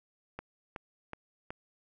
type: click train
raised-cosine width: 0.5 ms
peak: -24 dBFS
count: 4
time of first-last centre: 0.39-1.505 s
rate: 2.69 Hz
effects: none